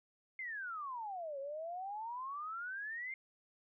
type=exponential two-way sweep; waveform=sine; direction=down then up; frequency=2136 to 538 to 2136 Hz; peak=-40 dBFS; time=0.39-3.14 s; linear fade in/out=2 ms; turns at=1.39 s; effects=none